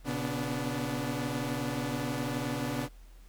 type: tone cluster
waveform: sawtooth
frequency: 120.8 / 139.7 / 248.7 / 291.2 Hz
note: B2 / C#3 / B3 / D4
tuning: -38 / +14 / +12 / -15 cents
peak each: -34 / -34 / -32 / -32 dBFS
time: 0.04-2.89 s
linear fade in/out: 50 ms
effects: added 41 Hz sine -49 dBFS peak until 3.28 s + pink hiss -63 dBFS RMS until 3.28 s